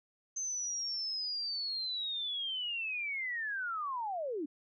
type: linear sweep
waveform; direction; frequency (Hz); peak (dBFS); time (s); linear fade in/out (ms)
sine; down; 6272 to 271.3; -34; 0.36-4.46; 10
effects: none